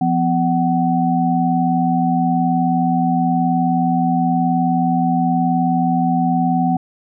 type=tone cluster; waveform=sine; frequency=172.9 / 251.9 / 751 Hz; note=F3 / B3 / F#5; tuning=-17 / +34 / +26 cents; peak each=-18 dBFS; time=0.01-6.77 s; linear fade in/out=5 ms; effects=none